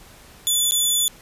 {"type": "tone with dropouts", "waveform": "15% pulse", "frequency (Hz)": 3473, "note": "A7", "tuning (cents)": -23, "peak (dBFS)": -10, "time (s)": [0.47, 1.08], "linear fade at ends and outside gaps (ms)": 0, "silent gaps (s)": [0.71, 0.72], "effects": ["pink hiss -47 dBFS RMS until 1.21 s", "resampled to 32000 Hz"]}